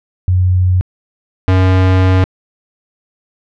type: tone pair in turn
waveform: sine / square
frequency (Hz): 91.4 / 93.27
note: F#2 / F#2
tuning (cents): -21 / +14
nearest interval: unison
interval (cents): 35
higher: second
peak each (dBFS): -8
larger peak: neither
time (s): 0.28-0.81 / 1.48-2.24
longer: second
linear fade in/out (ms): 0
effects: low-pass 3000 Hz 12 dB/octave